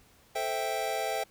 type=chord; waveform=square; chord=A minor seventh; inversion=none; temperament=equal; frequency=440 / 523.3 / 659.3 / 784 Hz; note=A4 / C5 / E5 / G5; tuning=0 / 0 / 0 / 0 cents; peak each=-38 / -38 / -35 / -34 dBFS; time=0.35-1.24 s; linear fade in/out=10 ms; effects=pink hiss -61 dBFS RMS until 1.3 s